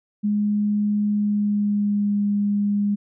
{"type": "tone with pitch glide", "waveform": "sine", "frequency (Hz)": [207.7, 204.2], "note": ["G#3", "G#3"], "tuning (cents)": [0, -29], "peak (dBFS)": -18, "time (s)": [0.23, 2.96], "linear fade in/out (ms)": 20, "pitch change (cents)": -29, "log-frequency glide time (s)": [1.1, 2.22], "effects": []}